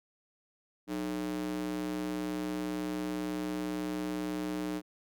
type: tone with high-pass filter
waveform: square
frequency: 61 Hz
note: B1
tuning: 21 cents flat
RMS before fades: -35 dBFS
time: 0.87-4.82 s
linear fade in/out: 50 ms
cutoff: 260 Hz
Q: 4.2
effects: none